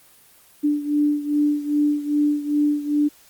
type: beating tone pair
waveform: sine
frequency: 293.7 / 296.2 Hz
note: D4 / D4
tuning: 0 / +15 cents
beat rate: 2.5 Hz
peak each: -19 / -23 dBFS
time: 0.63-3.09 s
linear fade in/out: 20 ms
effects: white hiss -52 dBFS RMS until 3.29 s + Opus 24 kbps